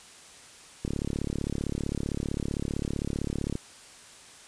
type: click train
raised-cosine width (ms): 3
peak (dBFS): -17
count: 97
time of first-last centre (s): 0.85-3.554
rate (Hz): 35.5
effects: white hiss -50 dBFS RMS until 4.47 s + resampled to 22050 Hz